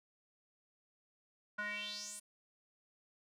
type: tone with band-pass filter sweep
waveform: square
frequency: 207.9 Hz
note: G#3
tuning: 2 cents sharp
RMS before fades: -43 dBFS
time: 1.58-2.2 s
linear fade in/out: 10 ms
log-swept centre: 1400 to 9700 Hz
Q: 5.3
effects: none